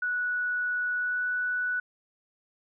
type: tone with pitch glide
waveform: sine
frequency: 1472 to 1481.4 Hz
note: F#6 to F#6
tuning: -9 to +2 cents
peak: -26 dBFS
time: 0.02-1.8 s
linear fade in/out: 5 ms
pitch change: +11 cents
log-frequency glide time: 0.96-1.25 s
effects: none